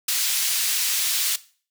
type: high-pass noise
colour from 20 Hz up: pink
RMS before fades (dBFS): -23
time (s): 0.08-1.36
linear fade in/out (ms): 5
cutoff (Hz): 3400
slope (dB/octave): 12
effects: noise-tail reverb RT60 0.4 s tail -17 dB re dry

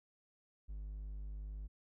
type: tone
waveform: triangle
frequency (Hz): 50.9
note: G#1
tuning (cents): -34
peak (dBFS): -40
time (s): 0.68-1.68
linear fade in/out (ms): 20
effects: none

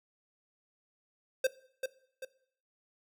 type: tone with echo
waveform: square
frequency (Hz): 523.3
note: C5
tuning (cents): 0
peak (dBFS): -25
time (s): 1.44-1.47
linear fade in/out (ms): 5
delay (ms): 390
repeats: 2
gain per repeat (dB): -7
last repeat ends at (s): 2.25
effects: noise-tail reverb RT60 0.6 s tail -19 dB re dry

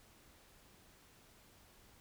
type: silence
effects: pink hiss -64 dBFS RMS until 2 s

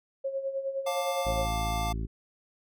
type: tone with tremolo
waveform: sine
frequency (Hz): 542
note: C#5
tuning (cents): -39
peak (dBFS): -27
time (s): 0.24-1.46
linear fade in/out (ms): 10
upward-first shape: sine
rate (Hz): 9.7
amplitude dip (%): 65
type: chord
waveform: square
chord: D minor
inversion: first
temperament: just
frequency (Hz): 704.8 / 881 / 1174.7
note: F5 / A5 / D6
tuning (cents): +16 / +2 / 0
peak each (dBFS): -33 / -38 / -38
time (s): 0.86-1.93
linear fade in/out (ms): 10
type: harmonic tone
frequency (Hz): 55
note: A1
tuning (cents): 0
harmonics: 1 / 2 / 3 / 4 / 5 / 6 / 7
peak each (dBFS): -31 / -37 / -41 / -43 / -45 / -47 / -48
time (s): 1.25-2.07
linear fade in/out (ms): 20
effects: none

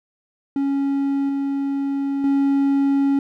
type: tone with level steps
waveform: triangle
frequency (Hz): 277.2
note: C#4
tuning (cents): 0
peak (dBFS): -16 / -18 / -13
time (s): 0.56-3.19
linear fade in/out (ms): 2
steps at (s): 1.29 / 2.24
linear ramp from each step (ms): 2
effects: none

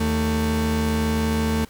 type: tone pair together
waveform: 35% pulse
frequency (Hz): 78.98 / 223.4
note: D#2 / A3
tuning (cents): +26 / +27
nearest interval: octave + tritone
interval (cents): 1801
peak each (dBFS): -22 / -20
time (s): 0-1.65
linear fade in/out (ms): 5
effects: pink hiss -50 dBFS RMS until 1.69 s

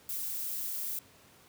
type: noise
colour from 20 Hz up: violet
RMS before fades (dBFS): -36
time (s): 0.09-0.99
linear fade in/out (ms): 2
effects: pink hiss -59 dBFS RMS until 1.48 s + high-pass 80 Hz 12 dB/octave

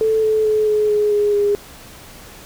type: tone with pitch steps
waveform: sine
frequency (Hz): 440 / 434.7 / 429.5 / 424.3 / 419.2 / 414.1 / 409.1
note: A4 / A4 / A4 / G#4 / G#4 / G#4 / G#4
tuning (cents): 0 / -21 / -42 / +37 / +16 / -5 / -26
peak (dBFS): -13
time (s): 0.01-1.55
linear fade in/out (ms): 0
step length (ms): 220
effects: pink hiss -40 dBFS RMS until 2.45 s

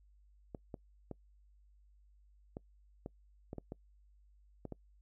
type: clicks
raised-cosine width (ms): 2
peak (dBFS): -29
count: 10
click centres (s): 0.548 / 0.742 / 1.113 / 2.569 / 3.061 / 3.531 / 3.583 / 3.721 / 4.653 / 4.723
effects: noise-tail reverb RT60 0.1 s tail -25 dB re dry + added 50 Hz sine -62 dBFS peak until 5.01 s

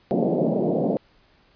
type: band-pass noise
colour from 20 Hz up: pink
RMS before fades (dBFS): -22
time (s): 0.11-0.97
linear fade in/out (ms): 0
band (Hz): 160 to 690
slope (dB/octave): 48
effects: pink hiss -59 dBFS RMS until 1.55 s + resampled to 11025 Hz

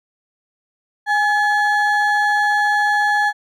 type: ring-modulated tone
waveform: triangle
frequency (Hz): 1270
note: D#6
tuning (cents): +35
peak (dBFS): -9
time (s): 1.06-3.33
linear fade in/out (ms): 50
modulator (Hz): 443
effects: none

